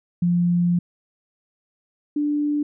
sine tone pair in turn, 174.61 / 294.3 Hz, F3 / D4, 0 / +4 cents, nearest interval major sixth, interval 904 cents, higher second, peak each -16 / -19 dBFS, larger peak first, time 0.22-0.79 / 2.16-2.63 s, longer first, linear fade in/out 5 ms, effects none

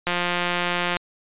click train, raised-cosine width 0.3 ms, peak -7 dBFS, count 159, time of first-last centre 0.07-0.968 s, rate 176 Hz, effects resampled to 8000 Hz

